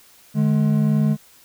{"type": "tone pair together", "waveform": "triangle", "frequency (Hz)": [150, 212.1], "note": ["D3", "G#3"], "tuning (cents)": [37, 37], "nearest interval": "tritone", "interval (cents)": 600, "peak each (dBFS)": [-16, -16], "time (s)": [0.34, 1.17], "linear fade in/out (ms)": 50, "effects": ["white hiss -51 dBFS RMS until 1.44 s"]}